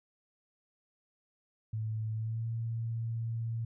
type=tone with pitch glide; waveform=sine; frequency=109.7 to 114.49 Hz; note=A2 to A#2; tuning=-5 to -31 cents; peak=-32 dBFS; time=1.73-3.65 s; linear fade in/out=5 ms; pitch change=+74 cents; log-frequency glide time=2.14-2.47 s; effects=none